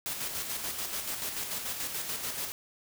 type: noise with tremolo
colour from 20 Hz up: white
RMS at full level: -34 dBFS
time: 0.06-2.52 s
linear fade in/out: 0 ms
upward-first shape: square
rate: 6.9 Hz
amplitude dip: 40%
effects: none